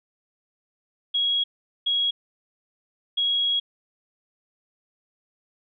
sine tone bursts at uneven times, 3312 Hz, G#7, 5 cents flat, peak -20 dBFS, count 3, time 1.14-1.44 / 1.86-2.11 / 3.17-3.6 s, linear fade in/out 10 ms, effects none

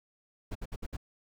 brown noise bursts, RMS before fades -36 dBFS, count 5, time 0.51-0.969 s, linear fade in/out 10 ms, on 43 ms, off 61 ms, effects none

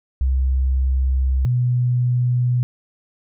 sine tone pair in turn, 65.41 / 123.48 Hz, C2 / B2, 0 / 0 cents, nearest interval major seventh, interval 1100 cents, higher second, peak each -15 dBFS, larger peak neither, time 0.21-1.45 / 1.45-2.63 s, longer first, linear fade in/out 0 ms, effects none

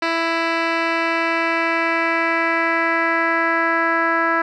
10% pulse tone with low-pass filter sweep, 331 Hz, E4, 7 cents sharp, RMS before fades -19 dBFS, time 0.02-4.42 s, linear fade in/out 5 ms, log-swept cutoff 3400 to 1600 Hz, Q 2.5, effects none

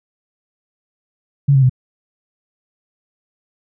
sine tone with pitch steps, 140.5 / 134.6 / 127.9 Hz, C#3 / C3 / C3, +24 / +49 / -39 cents, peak -8 dBFS, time 1.48-1.696 s, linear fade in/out 10 ms, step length 72 ms, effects none

